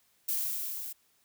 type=noise with level ramp; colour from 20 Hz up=violet; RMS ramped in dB=-30 to -40 dBFS; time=0.28-0.93 s; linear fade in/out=10 ms; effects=white hiss -69 dBFS RMS until 1.24 s